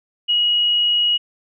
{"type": "tone", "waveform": "sine", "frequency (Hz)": 2900, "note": "F#7", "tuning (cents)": -35, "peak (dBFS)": -14, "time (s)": [0.28, 1.18], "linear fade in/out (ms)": 20, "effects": []}